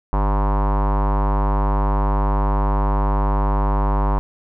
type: tone with low-pass filter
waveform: square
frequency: 50 Hz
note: G1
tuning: 35 cents sharp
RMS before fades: -18 dBFS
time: 0.13-4.19 s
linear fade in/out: 0 ms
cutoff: 1000 Hz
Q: 5.3
effects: none